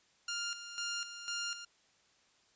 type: tone with tremolo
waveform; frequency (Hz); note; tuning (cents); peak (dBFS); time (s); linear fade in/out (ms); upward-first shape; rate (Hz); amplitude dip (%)
10% pulse; 1402; F6; +6; -27; 0.28-1.65; 5; square; 2; 65
effects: white hiss -69 dBFS RMS until 2.55 s + resampled to 16000 Hz